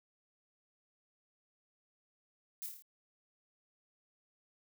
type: noise with echo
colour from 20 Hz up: violet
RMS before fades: -42 dBFS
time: 2.62-2.66 s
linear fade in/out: 0 ms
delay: 27 ms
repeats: 6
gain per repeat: -3 dB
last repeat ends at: 2.822 s
effects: none